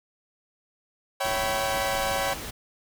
sawtooth chord, C# half-diminished seventh, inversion none, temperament equal with one note detuned, 554.4 / 659.3 / 772.3 / 987.8 Hz, C#5 / E5 / G5 / B5, 0 / 0 / -26 / 0 cents, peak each -25 / -31 / -25 / -30 dBFS, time 1.2-2.34 s, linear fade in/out 10 ms
pink noise, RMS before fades -36 dBFS, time 1.24-2.51 s, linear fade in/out 10 ms
effects none

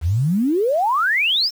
sine exponential sweep, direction up, 73.42 to 5510 Hz, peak -15 dBFS, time 0.01-1.51 s, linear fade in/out 50 ms, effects 7-bit

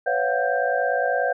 sine tone cluster, 503 / 560 / 686 / 736 / 1578 Hz, B4 / C#5 / F5 / F#5 / G6, +32 / +18 / -31 / -9 / +11 cents, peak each -26 dBFS, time 0.06-1.33 s, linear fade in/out 10 ms, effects none

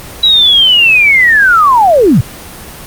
sine linear sweep, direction down, 3916 to 94.7 Hz, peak -3 dBFS, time 0.23-2.21 s, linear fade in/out 5 ms, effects pink hiss -28 dBFS RMS until 2.86 s + Opus 24 kbps

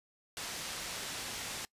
white low-pass noise, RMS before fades -41 dBFS, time 0.37-1.65 s, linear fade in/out 0 ms, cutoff 7000 Hz, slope 12 dB/octave, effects noise-tail reverb RT60 0.1 s tail -23 dB re dry + resampled to 32000 Hz

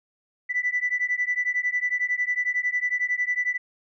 sine beating tone pair, 1975.5 / 1986.5 Hz, B6 / B6, 0 / +10 cents, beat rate 11 Hz, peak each -25 dBFS, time 0.49-3.58 s, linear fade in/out 20 ms, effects tanh soft clip ceiling -15 dBFS

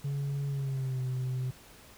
sine tone with pitch glide, 140.6 to 128.19 Hz, C#3 to C3, +25 to -35 cents, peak -27 dBFS, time 0.04-1.51 s, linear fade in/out 10 ms, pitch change -160 cents, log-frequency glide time 0.48-1.01 s, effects tanh soft clip ceiling -29 dBFS + pink hiss -54 dBFS RMS until 1.97 s

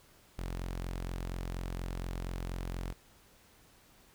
sawtooth tone, 44.21 Hz, F1, 22 cents sharp, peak -32 dBFS, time 0.38-2.93 s, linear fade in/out 10 ms, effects pink hiss -62 dBFS RMS until 4.14 s

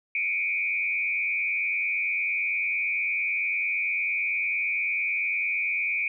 sine tone with frequency modulation, 2345 Hz, D7, 3 cents flat, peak -24 dBFS, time 0.15-6.08 s, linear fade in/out 2 ms, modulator 88.9 Hz, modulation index 1.5, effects none

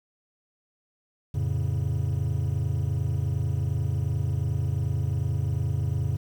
triangle chord, F augmented, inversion none, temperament equal, 87.31 / 110 / 138.59 Hz, F2 / A2 / C#3, 0 / 0 / 0 cents, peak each -26 dBFS, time 1.34-6.17 s, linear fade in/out 10 ms, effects tanh soft clip ceiling -13 dBFS + 9-bit

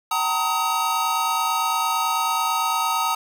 square tone cluster, 763 / 913 / 962 / 1265 Hz, G5 / A#5 / B5 / D#6, -47 / -36 / -46 / +28 cents, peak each -30 / -25 / -32 / -24 dBFS, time 0.11-3.15 s, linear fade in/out 5 ms, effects 8-bit

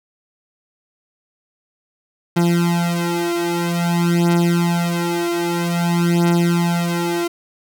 30% pulse beating tone pair, 171.5 / 172.01 Hz, F3 / F3, -31 / -26 cents, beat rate 0.51 Hz, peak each -16 dBFS, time 2.36-7.28 s, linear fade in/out 10 ms, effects none

